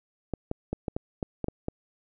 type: clicks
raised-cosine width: 2 ms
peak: -16 dBFS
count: 9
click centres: 0.337 / 0.514 / 0.73 / 0.882 / 0.965 / 1.228 / 1.443 / 1.484 / 1.684 s
effects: none